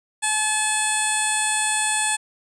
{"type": "tone with low-pass filter", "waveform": "15% pulse", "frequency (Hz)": 860, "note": "A5", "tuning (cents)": -40, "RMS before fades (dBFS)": -22, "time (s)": [0.22, 2.17], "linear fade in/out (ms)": 20, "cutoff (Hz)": 8600, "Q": 6.2, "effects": []}